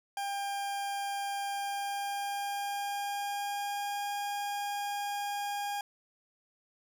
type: tone with pitch glide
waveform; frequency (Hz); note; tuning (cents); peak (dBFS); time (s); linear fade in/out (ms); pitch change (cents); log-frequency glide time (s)
40% pulse; 800 to 813.5; G5 to G#5; +35 to -36; -32; 0.17-5.81; 2; +29; 1.53-4.12
effects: none